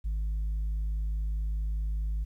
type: tone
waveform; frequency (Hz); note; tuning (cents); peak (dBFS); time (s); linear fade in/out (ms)
sine; 52.4; G#1; +16; -25; 0.04-2.25; 20
effects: tanh soft clip ceiling -27 dBFS + 11-bit

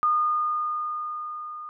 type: tone with level ramp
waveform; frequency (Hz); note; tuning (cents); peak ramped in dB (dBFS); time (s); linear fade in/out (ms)
sine; 1222; D#6; -32; -18 to -35; 0.03-1.69; 0
effects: none

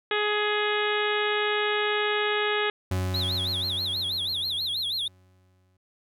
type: harmonic tone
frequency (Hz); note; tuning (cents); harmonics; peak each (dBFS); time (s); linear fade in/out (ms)
419; G#4; +15; 1 / 2 / 3 / 4 / 5 / 6 / 7 / 8 / 9; -27 / -33 / -32 / -30 / -33 / -35 / -36 / -34 / -38; 0.11-2.7; 2
type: tone with exponential decay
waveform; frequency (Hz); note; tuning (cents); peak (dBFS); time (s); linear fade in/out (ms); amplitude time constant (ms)
40% pulse; 92.5; F#2; 0; -23; 2.91-5.77; 5; 620
type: tone with vibrato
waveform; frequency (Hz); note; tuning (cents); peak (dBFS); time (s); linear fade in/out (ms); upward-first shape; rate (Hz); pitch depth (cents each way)
triangle; 3729; A#7; 0; -25; 3.14-5.08; 5; sine; 6.2; 230
effects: none

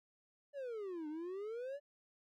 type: exponential two-way sweep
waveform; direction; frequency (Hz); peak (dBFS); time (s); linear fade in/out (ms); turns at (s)
triangle; down then up; 587.3 to 297 to 587.3; -39; 0.53-1.8; 50; 1.08
effects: none

